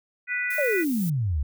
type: harmonic tone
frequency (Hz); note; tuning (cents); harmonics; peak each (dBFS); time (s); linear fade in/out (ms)
492.9; B4; -3; 3 / 4 / 5; -30 / -27 / -31; 0.27-0.85; 50
type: noise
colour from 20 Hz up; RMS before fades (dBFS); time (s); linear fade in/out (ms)
violet; -37; 0.5-1.1; 5
type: exponential sweep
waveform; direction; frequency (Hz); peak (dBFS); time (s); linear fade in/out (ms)
sine; down; 622.3 to 65.41; -22; 0.58-1.43; 5
effects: none